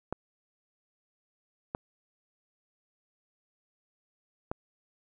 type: clicks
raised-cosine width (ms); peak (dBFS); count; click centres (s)
1; -18; 3; 0.126 / 1.749 / 4.515
effects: none